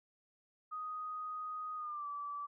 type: tone with pitch glide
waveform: sine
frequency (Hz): 1247 to 1156.8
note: D#6 to D6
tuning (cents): +3 to -27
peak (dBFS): -39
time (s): 0.71-2.47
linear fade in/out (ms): 20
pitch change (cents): -130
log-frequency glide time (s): 1.76-2.07
effects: none